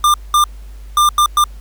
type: tone bursts at uneven times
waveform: square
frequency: 1196 Hz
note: D6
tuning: 31 cents sharp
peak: -9 dBFS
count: 5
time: 0.04-0.14 / 0.34-0.44 / 0.97-1.09 / 1.18-1.26 / 1.37-1.44 s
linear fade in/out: 2 ms
effects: added 50 Hz sine -30 dBFS peak until 1.6 s + pink hiss -49 dBFS RMS until 1.6 s